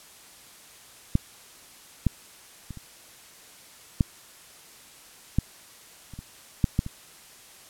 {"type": "clicks", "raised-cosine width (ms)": 5, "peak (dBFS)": [-7, -8, -24, -28, -7, -8, -29, -25, -7, -9, -21], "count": 11, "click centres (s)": [1.154, 2.067, 2.707, 2.773, 4.008, 5.386, 6.137, 6.19, 6.642, 6.791, 6.864], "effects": ["white hiss -50 dBFS RMS until 7.69 s", "low-pass 12000 Hz 12 dB/octave"]}